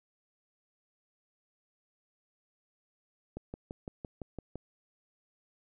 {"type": "click train", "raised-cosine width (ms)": 2, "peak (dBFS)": -26, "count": 8, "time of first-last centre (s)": [3.37, 4.556], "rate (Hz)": 5.9, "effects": []}